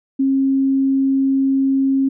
sine tone, 270 Hz, C#4, 45 cents flat, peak -13 dBFS, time 0.19-2.09 s, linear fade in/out 10 ms, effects none

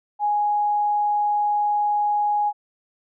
sine tone, 830.6 Hz, G#5, in tune, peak -18 dBFS, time 0.19-2.53 s, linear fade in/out 50 ms, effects none

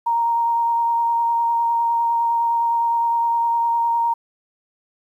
sine tone with vibrato, 932 Hz, A#5, 1 cent flat, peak -16 dBFS, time 0.06-4.14 s, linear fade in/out 10 ms, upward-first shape sine, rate 9.8 Hz, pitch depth 11 cents each way, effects 9-bit

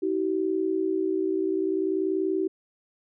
sine tone pair together, 320 / 380.5 Hz, D#4 / F#4, +49 / +48 cents, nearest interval minor third, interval 299 cents, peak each -27 / -25 dBFS, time 0.02-2.48 s, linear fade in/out 10 ms, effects none

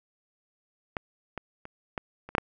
clicks, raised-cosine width 0.5 ms, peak -15 / -19 / -26 / -16 / -27 / -8 / -8 dBFS, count 7, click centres 0.968 / 1.377 / 1.654 / 1.978 / 2.29 / 2.351 / 2.382 s, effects none

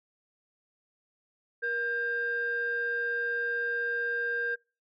sine tone pair together, 474.2 / 1595 Hz, A#4 / G6, +30 / +30 cents, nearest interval octave + major sixth, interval 2100 cents, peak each -34 / -28 dBFS, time 1.62-4.56 s, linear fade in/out 20 ms, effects noise-tail reverb RT60 0.3 s tail -25 dB re dry + tanh soft clip ceiling -22 dBFS

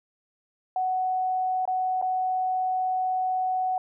sine tone with dropouts, 744 Hz, F#5, 9 cents sharp, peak -23 dBFS, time 0.76-3.78 s, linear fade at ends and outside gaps 2 ms, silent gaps 1.654-1.676 / 2.015-2.024 s, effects none

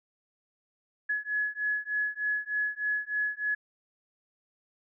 sine beating tone pair, 1693 / 1696.3 Hz, G#6 / G#6, +33 / +36 cents, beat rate 3.3 Hz, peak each -31 dBFS, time 1.09-3.55 s, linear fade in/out 10 ms, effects none

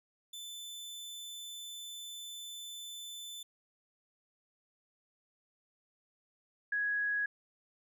sawtooth / sine tone pair in turn, 3520 / 1665.6 Hz, A7 / G#6, 0 / +5 cents, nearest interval octave + minor second, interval 1295 cents, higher first, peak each -40 / -30 dBFS, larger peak second, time 0.33-3.43 / 6.72-7.26 s, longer first, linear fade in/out 5 ms, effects none

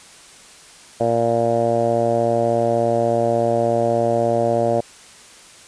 10% pulse tone with low-pass filter, 116.54 Hz, A#2, in tune, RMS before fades -18 dBFS, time 1-4.81 s, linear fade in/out 10 ms, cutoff 640 Hz, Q 4.8, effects white hiss -44 dBFS RMS until 5.67 s + resampled to 22050 Hz

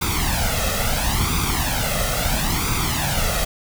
pink noise with flanger, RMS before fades -21 dBFS, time 0.01-3.45 s, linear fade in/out 10 ms, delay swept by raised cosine 0.83 to 1.56 ms, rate 0.74 Hz, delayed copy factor +0.75, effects none

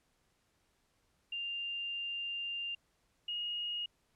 sine tone pair in turn, 2794 / 2871 Hz, F7 / F7, 0 / +47 cents, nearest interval unison, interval 47 cents, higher second, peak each -36 / -35 dBFS, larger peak second, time 1.32-2.75 / 3.28-3.86 s, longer first, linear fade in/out 5 ms, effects pink hiss -75 dBFS RMS until 4.15 s + low-pass 11000 Hz 12 dB/octave

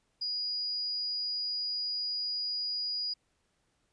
sine tone, 4896 Hz, D#8, 29 cents flat, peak -31 dBFS, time 0.21-3.14 s, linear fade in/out 10 ms, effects pink hiss -75 dBFS RMS until 3.92 s + resampled to 22050 Hz

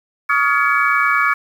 sine tone cluster, 1130 / 1251 / 1400 / 1697 / 2265 Hz, C#6 / D#6 / F6 / G#6 / C#7, +33 / +9 / +4 / +37 / +37 cents, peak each -19 dBFS, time 0.29-1.34 s, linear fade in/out 10 ms, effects tanh soft clip ceiling -1 dBFS + 7-bit

